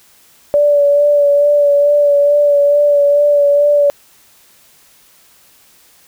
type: tone with vibrato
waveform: sine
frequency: 578 Hz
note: D5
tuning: 28 cents flat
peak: -7 dBFS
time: 0.54-3.9 s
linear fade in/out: 0 ms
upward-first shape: sine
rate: 2.3 Hz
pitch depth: 21 cents each way
effects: white hiss -48 dBFS RMS until 6.07 s